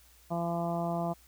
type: harmonic tone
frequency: 170.1 Hz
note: F3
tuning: 45 cents flat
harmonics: 1 / 2 / 3 / 4 / 5 / 6 / 7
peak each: -33 / -39 / -43 / -33 / -41 / -42 / -46 dBFS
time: 0.3-1.14 s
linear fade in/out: 20 ms
effects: added 60 Hz sine -61 dBFS peak until 1.27 s + white hiss -61 dBFS RMS until 1.27 s